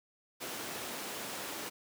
pink high-pass noise, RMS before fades -41 dBFS, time 0.4-1.7 s, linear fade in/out 20 ms, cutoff 260 Hz, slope 12 dB/octave, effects none

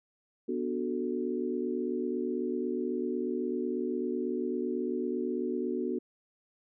sine chord, B minor seventh, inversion none, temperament equal with one note detuned, 245.7 / 293.7 / 370 / 440 Hz, B3 / D4 / F#4 / A4, -9 / 0 / 0 / 0 cents, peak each -34 / -37 / -33 / -38 dBFS, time 0.48-5.99 s, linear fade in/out 10 ms, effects none

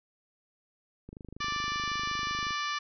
click train, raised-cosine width 3 ms, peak -31 dBFS, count 37, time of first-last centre 1.09-2.507 s, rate 25.4 Hz
harmonic tone, 587.3 Hz, D5, in tune, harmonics 2 / 3 / 4 / 5 / 6 / 7 / 8 / 9 / 10, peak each -33 / -37 / -39 / -41 / -43 / -44 / -45 / -46 / -47 dBFS, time 1.4-2.79 s, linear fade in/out 10 ms
effects none

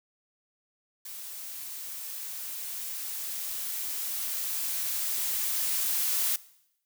blue noise with level ramp, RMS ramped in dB -41 to -27 dBFS, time 1.05-6.36 s, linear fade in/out 5 ms, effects noise-tail reverb RT60 0.8 s tail -20 dB re dry

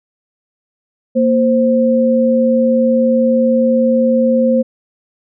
sine tone pair together, 233.1 / 523.3 Hz, A#3 / C5, 0 / 0 cents, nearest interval octave + major second, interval 1400 cents, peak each -12 dBFS, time 1.15-4.63 s, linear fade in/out 20 ms, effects none

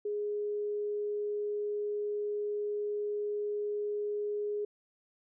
sine tone, 415.3 Hz, G#4, in tune, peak -31 dBFS, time 0.05-4.65 s, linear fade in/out 5 ms, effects none

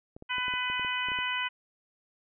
clicks, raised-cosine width 2 ms, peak -31 dBFS, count 11, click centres 0.165 / 0.224 / 0.383 / 0.482 / 0.538 / 0.7 / 0.796 / 0.848 / 1.086 / 1.118 / 1.188 s
harmonic tone, 500 Hz, B4, 21 cents sharp, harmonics 2 / 3 / 4 / 5 / 6, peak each -35 / -35 / -35 / -35 / -35 dBFS, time 0.29-1.49 s, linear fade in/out 20 ms
effects none

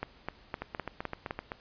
two click trains, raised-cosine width 0.5 ms, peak -20 / -18 dBFS, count 8 / 6, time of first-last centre 0.62-1.519 / 0.03-1.309 s, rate 7.79 / 3.91 Hz, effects pink hiss -58 dBFS RMS until 1.6 s + resampled to 11025 Hz

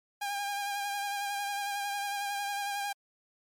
sawtooth tone with vibrato, 807 Hz, G#5, 50 cents flat, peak -28 dBFS, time 0.21-2.93 s, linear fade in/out 10 ms, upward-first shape sine, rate 11 Hz, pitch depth 27 cents each way, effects MP3 64 kbps

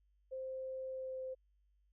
sine tone with pitch glide, 523.3 to 519.7 Hz, C5 to C5, 0 to -12 cents, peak -40 dBFS, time 0.31-1.35 s, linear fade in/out 20 ms, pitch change -12 cents, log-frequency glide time 0.89-1.23 s, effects added 50 Hz sine -70 dBFS peak until 1.92 s

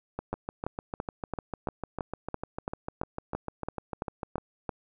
two click trains, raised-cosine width 1 ms, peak -17 / -19 dBFS, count 14 / 29, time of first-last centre 0.33-4.692 / 0.19-4.382 s, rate 2.98 / 6.68 Hz, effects none

